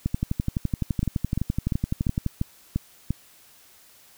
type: two click trains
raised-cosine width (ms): 5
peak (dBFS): -11 / -11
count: 27 / 7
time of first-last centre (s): 0.06-2.263 / 1.03-3.106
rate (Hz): 11.8 / 2.89
effects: white hiss -54 dBFS RMS until 4.17 s